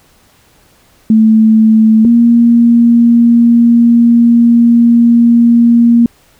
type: tone pair in turn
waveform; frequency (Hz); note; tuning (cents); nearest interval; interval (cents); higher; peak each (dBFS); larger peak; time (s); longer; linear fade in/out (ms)
sine; 220 / 235; A3 / A#3; 0 / +14; minor second; 114; second; -3; neither; 1.1-2.05 / 2.05-6.06; second; 2
effects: pink hiss -48 dBFS RMS until 6.39 s